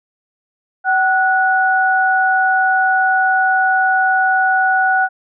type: tone pair together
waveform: sine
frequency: 759.4 / 1468 Hz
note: F#5 / F#6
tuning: +45 / -14 cents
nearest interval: major seventh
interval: 1141 cents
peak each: -14 dBFS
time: 0.84-5.09 s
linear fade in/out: 50 ms
effects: none